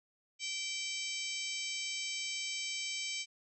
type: harmonic tone with a mistuned harmonic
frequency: 774 Hz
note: G5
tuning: 22 cents flat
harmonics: 3 / 4 / 5 / 6 / 7 / 8 / 9 / 10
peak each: -41 / -42 / -48 / -46 / -45 / -45 / -52 / -46 dBFS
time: 0.39-3.26 s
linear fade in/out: 50 ms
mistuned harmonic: 9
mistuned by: -60 cents
effects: none